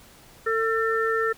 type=harmonic tone; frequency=448.9 Hz; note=A4; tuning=35 cents sharp; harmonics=1 / 3 / 4; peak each=-24 / -26 / -27 dBFS; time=0.46-1.33 s; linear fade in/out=10 ms; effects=pink hiss -51 dBFS RMS until 1.37 s